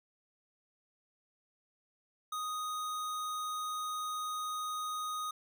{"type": "tone", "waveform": "square", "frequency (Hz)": 1244.5, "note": "D#6", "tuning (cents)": 0, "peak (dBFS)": -36, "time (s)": [2.32, 5.31], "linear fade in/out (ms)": 5, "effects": []}